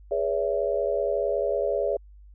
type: chord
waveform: sine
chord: C# minor seventh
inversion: second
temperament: equal with one note detuned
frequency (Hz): 415.3 / 493.9 / 564.7 / 659.3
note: G#4 / B4 / C#5 / E5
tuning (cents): 0 / 0 / +32 / 0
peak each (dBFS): -28 / -31 / -26 / -30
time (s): 0.11-1.97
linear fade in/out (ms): 5
effects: added 50 Hz sine -46 dBFS peak until 2.34 s